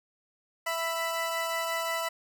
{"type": "tone pair together", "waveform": "20% pulse", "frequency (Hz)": [662, 990.2], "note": ["E5", "B5"], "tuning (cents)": [7, 4], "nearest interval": "perfect fifth", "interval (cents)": 697, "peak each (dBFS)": [-26, -28], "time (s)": [0.66, 2.09], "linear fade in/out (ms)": 10, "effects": []}